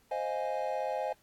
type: chord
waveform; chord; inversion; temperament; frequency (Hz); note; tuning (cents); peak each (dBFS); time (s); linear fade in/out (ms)
triangle; F minor seventh; second; equal; 523.3 / 622.3 / 698.5 / 830.6; C5 / Eb5 / F5 / Ab5; 0 / 0 / 0 / 0; -34 / -34 / -37 / -34; 0.11-1.13; 5
effects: pink hiss -67 dBFS RMS until 1.22 s + AAC 64 kbps